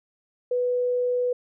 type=tone; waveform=sine; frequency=493.9 Hz; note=B4; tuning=in tune; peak=-21 dBFS; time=0.51-1.33 s; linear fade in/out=5 ms; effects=none